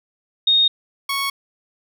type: tone pair in turn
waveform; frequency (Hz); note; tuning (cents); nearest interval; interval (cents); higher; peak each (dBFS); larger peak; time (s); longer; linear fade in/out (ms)
sine / 15% pulse; 3710 / 1107.1; A#7 / C#6; -9 / -3; octave + major sixth; 2094; first; -12 / -14; first; 0.47-0.68 / 1.09-1.3; neither; 5
effects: none